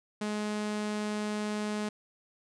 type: tone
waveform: sawtooth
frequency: 210.6 Hz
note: G#3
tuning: 24 cents sharp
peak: -27 dBFS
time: 0.21-1.89 s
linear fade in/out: 5 ms
effects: resampled to 22050 Hz